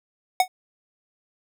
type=tone with exponential decay; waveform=square; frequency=740 Hz; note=F#5; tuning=in tune; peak=-12 dBFS; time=0.4-0.48 s; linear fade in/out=2 ms; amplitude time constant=17 ms; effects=none